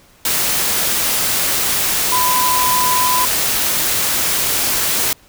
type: tone in noise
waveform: sine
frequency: 1002 Hz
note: B5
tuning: 25 cents sharp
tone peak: -15 dBFS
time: 2.12-3.25 s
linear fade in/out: 2 ms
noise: white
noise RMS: -17 dBFS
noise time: 0.25-5.13 s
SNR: -1 dB
effects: pink hiss -49 dBFS RMS until 5.28 s